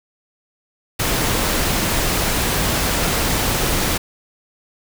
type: noise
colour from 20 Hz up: pink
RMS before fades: -19 dBFS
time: 0.99-3.98 s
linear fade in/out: 10 ms
effects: none